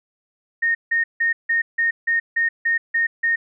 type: tone bursts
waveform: sine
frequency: 1845 Hz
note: A#6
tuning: 18 cents flat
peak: -16 dBFS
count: 10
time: 0.62-3.36 s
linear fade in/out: 10 ms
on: 130 ms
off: 160 ms
effects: none